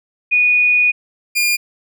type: tone pair in turn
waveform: sine / sawtooth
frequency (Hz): 2465 / 2413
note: D#7 / D7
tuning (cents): -17 / +46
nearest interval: unison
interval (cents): 37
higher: first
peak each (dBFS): -10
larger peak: neither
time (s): 0.31-0.92 / 1.35-1.57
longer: first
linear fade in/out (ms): 20
effects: none